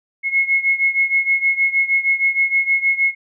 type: beating tone pair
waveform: sine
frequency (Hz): 2171 / 2177.4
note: C#7 / C#7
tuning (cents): -37 / -32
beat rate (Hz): 6.4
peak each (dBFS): -16 / -19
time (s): 0.23-3.15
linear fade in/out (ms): 50
effects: none